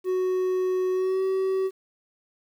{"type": "tone with pitch glide", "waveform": "triangle", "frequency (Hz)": [370, 380.8], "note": ["F#4", "F#4"], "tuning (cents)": [0, 50], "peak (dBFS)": -20, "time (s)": [0.04, 1.71], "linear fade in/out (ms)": 50, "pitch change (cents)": 50, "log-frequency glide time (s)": [0.92, 1.23], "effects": ["9-bit"]}